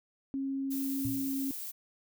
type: tone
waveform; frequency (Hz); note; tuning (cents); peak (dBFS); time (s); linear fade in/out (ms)
sine; 271.4; C#4; -36; -31; 0.34-1.51; 0
type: noise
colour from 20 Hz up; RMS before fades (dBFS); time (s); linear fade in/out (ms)
violet; -40; 0.7-1.72; 20
type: tone with exponential decay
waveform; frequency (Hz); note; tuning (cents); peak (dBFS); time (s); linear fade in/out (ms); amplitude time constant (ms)
sine; 116.54; A#2; 0; -31; 1.05-1.35; 0; 65
effects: none